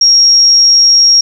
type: tone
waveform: sine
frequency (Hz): 5588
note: F8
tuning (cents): 0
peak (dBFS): -3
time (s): 0.01-1.21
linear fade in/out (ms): 5
effects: 7-bit